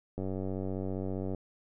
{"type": "click train", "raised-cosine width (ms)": 2, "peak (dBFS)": -23, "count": 112, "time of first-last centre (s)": [0.18, 1.347], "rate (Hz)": 95.1, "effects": []}